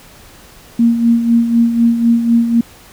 sine tone with tremolo, 233.1 Hz, A#3, in tune, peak -6 dBFS, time 0.79-2.61 s, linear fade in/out 5 ms, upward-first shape sine, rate 4 Hz, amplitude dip 60%, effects pink hiss -41 dBFS RMS until 2.92 s

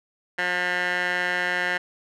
15% pulse tone with band-pass filter, 178.9 Hz, F3, 42 cents sharp, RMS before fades -25 dBFS, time 0.38-1.78 s, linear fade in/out 10 ms, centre 1800 Hz, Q 2.4, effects none

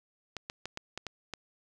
clicks, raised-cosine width 0.2 ms, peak -20 dBFS, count 7, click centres 0.367 / 0.499 / 0.656 / 0.774 / 0.976 / 1.067 / 1.337 s, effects none

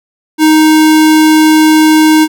square tone, 311.8 Hz, D#4, 4 cents sharp, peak -4 dBFS, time 0.38-2.28 s, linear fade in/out 50 ms, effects none

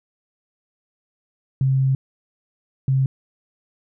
sine tone bursts at uneven times, 133.4 Hz, C3, 34 cents sharp, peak -15 dBFS, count 2, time 1.61-1.95 / 2.88-3.06 s, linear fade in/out 2 ms, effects none

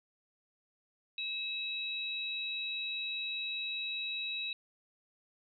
sine tone pair together, 2595 / 3850 Hz, E7 / B7, -28 / -45 cents, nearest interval perfect fifth, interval 683 cents, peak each -38 / -37 dBFS, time 1.18-4.53 s, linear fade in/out 2 ms, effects none

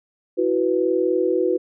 sine chord, E suspended second, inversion none, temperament equal, 329.6 / 370 / 493.9 Hz, E4 / F#4 / B4, 0 / 0 / 0 cents, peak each -23 / -20 / -22 dBFS, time 0.37-1.58 s, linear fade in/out 20 ms, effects none

